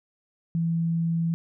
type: tone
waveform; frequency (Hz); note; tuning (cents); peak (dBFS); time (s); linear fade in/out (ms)
sine; 166.2; E3; +15; -22; 0.55-1.34; 0
effects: none